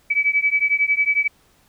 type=beating tone pair; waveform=sine; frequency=2286 / 2297 Hz; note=D7 / D7; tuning=-47 / -39 cents; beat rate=11 Hz; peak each=-19 / -19 dBFS; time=0.1-1.28 s; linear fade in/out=10 ms; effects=pink hiss -58 dBFS RMS until 1.68 s